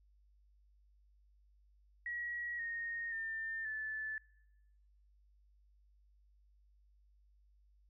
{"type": "tone with pitch steps", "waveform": "sine", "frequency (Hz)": [1913, 1855.3, 1799.4, 1745.1], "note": ["A#6", "A#6", "A6", "A6"], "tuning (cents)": [44, -9, 38, -15], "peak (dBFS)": -38, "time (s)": [2.06, 4.18], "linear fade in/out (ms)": 2, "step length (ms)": 530, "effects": ["noise-tail reverb RT60 1.0 s tail -24 dB re dry", "added 50 Hz sine -65 dBFS peak until 7.89 s"]}